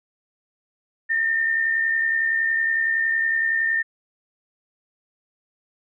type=tone pair together; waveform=sine; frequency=1808.2 / 1879 Hz; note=A6 / A#6; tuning=+47 / +13 cents; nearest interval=minor second; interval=66 cents; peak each=-19 / -29 dBFS; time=1.09-3.83 s; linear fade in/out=20 ms; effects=none